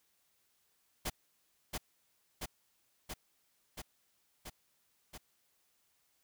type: noise with echo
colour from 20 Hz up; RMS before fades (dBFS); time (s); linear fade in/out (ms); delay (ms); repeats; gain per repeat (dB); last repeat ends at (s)
pink; -36; 1.05-1.1; 10; 680; 6; -2; 5.18
effects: white hiss -75 dBFS RMS until 6.23 s